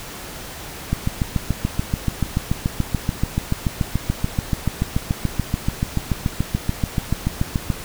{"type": "click train", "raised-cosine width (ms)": 5, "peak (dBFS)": -6, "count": 48, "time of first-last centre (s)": [0.93, 7.702], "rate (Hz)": 6.94, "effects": ["pink hiss -34 dBFS RMS until 7.84 s"]}